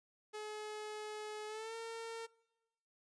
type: tone with pitch glide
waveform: sawtooth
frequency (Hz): 425.5 to 456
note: G#4 to A#4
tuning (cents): +42 to -38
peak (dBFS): -39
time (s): 0.33-2.27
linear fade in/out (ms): 20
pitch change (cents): +120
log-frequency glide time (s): 1.47-1.75
effects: noise-tail reverb RT60 1.0 s tail -23 dB re dry + resampled to 22050 Hz

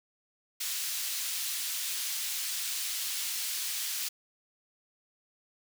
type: high-pass noise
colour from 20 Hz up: pink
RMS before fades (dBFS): -34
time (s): 0.6-4.09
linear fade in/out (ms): 10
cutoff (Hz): 3400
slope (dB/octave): 12
effects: none

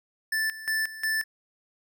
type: tone with tremolo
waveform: square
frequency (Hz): 1760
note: A6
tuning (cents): 0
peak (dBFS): -25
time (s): 0.32-1.24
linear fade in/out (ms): 5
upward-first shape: square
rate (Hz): 2.8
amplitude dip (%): 80
effects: none

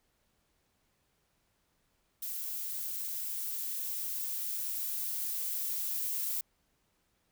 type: noise with level ramp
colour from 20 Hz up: violet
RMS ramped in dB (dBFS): -38 to -34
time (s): 2.22-6.41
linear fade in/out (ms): 5
effects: pink hiss -75 dBFS RMS until 7.31 s

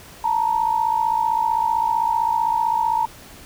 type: tone pair together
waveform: sine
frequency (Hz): 886 / 941.6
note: A5 / A#5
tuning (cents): +12 / +17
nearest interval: minor second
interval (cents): 105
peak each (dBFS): -20 / -20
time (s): 0.24-3.06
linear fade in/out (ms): 5
effects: pink hiss -43 dBFS RMS until 3.45 s

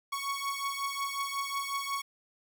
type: beating tone pair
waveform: sawtooth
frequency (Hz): 1108.7 / 1114.2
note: C#6 / C#6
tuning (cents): 0 / +9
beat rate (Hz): 5.5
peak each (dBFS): -31 / -32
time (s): 0.12-2.02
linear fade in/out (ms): 10
effects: none

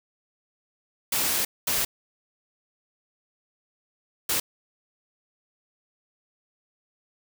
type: noise bursts at uneven times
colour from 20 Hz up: white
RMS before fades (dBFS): -25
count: 3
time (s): 1.12-1.45 / 1.67-1.85 / 4.29-4.4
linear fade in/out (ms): 5
effects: none

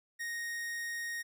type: tone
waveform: 45% pulse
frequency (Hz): 1864.7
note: A#6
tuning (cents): 0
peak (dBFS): -36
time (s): 0.19-1.23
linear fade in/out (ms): 20
effects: none

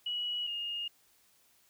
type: tone pair in turn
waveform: sine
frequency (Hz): 2923 / 2843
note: F#7 / F7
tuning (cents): -22 / +30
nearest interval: unison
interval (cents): 48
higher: first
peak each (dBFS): -32 / -34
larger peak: first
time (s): 0.06-0.47 / 0.47-0.88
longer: neither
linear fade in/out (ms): 5
effects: white hiss -67 dBFS RMS until 1.69 s

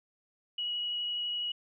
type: tone with vibrato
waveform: sine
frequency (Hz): 2916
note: F#7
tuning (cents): -26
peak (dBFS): -31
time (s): 0.58-1.52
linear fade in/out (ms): 5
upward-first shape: triangle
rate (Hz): 12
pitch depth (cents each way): 11
effects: none

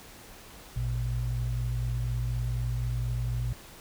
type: tone pair together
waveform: sine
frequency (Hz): 55.92 / 120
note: A1 / B2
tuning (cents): +29 / -49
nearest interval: octave + minor second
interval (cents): 1322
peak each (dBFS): -31 / -29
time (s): 0.76-3.53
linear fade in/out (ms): 5
effects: pink hiss -49 dBFS RMS until 3.8 s

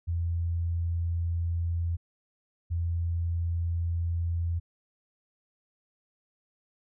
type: tone pair in turn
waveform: sine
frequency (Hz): 84.8 / 84.8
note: E2 / E2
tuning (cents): +50 / +50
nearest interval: unison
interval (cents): 0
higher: neither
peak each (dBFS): -26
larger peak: neither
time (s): 0.07-1.97 / 2.7-4.6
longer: neither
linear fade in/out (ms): 20
effects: none

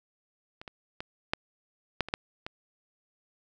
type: clicks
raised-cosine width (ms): 0.3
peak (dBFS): -27 / -25 / -20 / -10 / -10 / -23 / -10 / -20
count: 8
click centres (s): 0.615 / 0.678 / 1.005 / 1.335 / 2.007 / 2.086 / 2.139 / 2.465
effects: none

